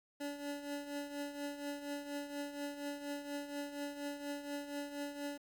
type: tone with tremolo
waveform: 25% pulse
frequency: 287.3 Hz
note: D4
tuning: 38 cents flat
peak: -34 dBFS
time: 0.2-5.38 s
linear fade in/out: 10 ms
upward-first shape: triangle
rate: 4.2 Hz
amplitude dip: 70%
effects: 11-bit